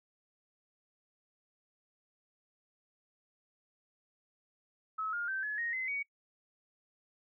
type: tone with pitch steps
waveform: sine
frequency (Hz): 1291 / 1416 / 1553.1 / 1703.5 / 1868.4 / 2049 / 2248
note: E6 / F6 / G6 / G#6 / A#6 / C7 / C#7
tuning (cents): -37 / +23 / -17 / +44 / +3 / -37 / +24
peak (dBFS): -33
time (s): 4.98-6.03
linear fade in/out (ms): 10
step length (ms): 150
effects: noise-tail reverb RT60 0.1 s tail -24 dB re dry